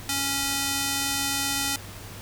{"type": "tone with band-pass filter", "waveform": "square", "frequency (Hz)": 277.2, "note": "C#4", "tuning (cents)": 0, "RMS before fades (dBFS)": -27, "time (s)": [0.09, 1.76], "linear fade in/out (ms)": 2, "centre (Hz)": 8000, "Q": 0.57, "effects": ["added 99 Hz sine -42 dBFS peak until 2.21 s", "pink hiss -42 dBFS RMS until 2.21 s"]}